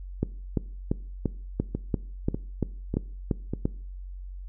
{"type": "two click trains", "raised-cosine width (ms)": 3, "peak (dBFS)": [-11, -15], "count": [11, 4], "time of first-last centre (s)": [[0.23, 3.655], [1.75, 3.536]], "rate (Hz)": [2.92, 1.68], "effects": ["noise-tail reverb RT60 0.5 s tail -21 dB re dry", "added 46 Hz sine -36 dBFS peak until 4.48 s"]}